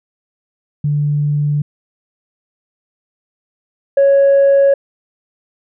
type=tone pair in turn; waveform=sine; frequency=146.83 / 554.4 Hz; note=D3 / C#5; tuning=0 / 0 cents; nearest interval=octave + major seventh; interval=2300 cents; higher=second; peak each=-12 / -5 dBFS; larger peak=second; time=0.84-1.62 / 3.97-4.74 s; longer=first; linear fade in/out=5 ms; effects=tanh soft clip ceiling -5 dBFS